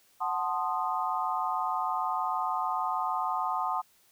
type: chord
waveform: sine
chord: F# diminished seventh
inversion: none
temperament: equal with one note detuned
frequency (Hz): 740 / 880 / 1046.5 / 1237.3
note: F#5 / A5 / C6 / Eb6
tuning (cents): 0 / 0 / 0 / -10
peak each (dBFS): -33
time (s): 0.2-3.82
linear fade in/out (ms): 20
effects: white hiss -64 dBFS RMS until 4.11 s